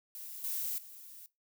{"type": "noise with level steps", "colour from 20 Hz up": "violet", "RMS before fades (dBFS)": [-45, -36, -51], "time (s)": [0.15, 1.26], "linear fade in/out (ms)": 0, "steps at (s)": [0.44, 0.78], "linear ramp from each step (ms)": 2, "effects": ["noise-tail reverb RT60 0.2 s tail -19 dB re dry"]}